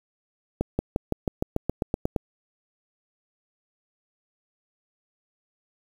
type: accelerating click train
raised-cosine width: 2 ms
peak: -10 dBFS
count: 12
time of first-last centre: 0.61-2.162 s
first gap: 180 ms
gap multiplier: 0.95
effects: 7-bit